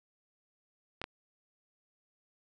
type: clicks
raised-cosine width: 0.3 ms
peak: -21 dBFS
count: 2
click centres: 1.016 / 1.041 s
effects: none